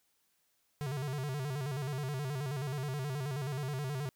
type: tone with vibrato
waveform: square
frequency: 138.59 Hz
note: C#3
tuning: in tune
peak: -35 dBFS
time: 0.81-4.09 s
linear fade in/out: 0 ms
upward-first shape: square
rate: 9.4 Hz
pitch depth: 110 cents each way
effects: white hiss -75 dBFS RMS until 4.15 s